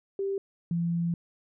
sine tone pair in turn, 392.6 / 170 Hz, G4 / F3, +3 / -46 cents, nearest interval octave + major second, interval 1449 cents, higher first, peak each -27 / -25 dBFS, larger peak second, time 0.19-0.38 / 0.71-1.14 s, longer second, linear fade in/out 2 ms, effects none

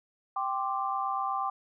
sine chord, G suspended fourth, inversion none, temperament equal, 784 / 1046.5 / 1174.7 Hz, G5 / C6 / D6, 0 / 0 / 0 cents, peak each -32 / -34 / -32 dBFS, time 0.36-1.5 s, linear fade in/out 5 ms, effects none

